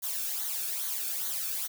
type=noise with flanger; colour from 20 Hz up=blue; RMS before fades=-33 dBFS; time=0.02-1.68 s; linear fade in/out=20 ms; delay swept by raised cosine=0.38 to 1.03 ms; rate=2.4 Hz; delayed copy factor=-0.65; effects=none